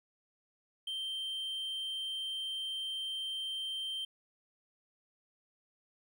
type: tone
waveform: triangle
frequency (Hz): 3136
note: G7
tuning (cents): 0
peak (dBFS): -34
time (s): 0.87-4.05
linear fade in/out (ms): 5
effects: none